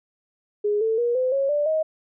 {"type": "tone with pitch steps", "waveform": "sine", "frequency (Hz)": [415.3, 445.1, 477.1, 511.3, 548, 587.3, 629.5], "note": ["G#4", "A4", "A#4", "C5", "C#5", "D5", "D#5"], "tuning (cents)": [0, 20, 40, -40, -20, 0, 20], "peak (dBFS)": -19, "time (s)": [0.64, 1.83], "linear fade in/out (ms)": 10, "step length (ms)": 170, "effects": []}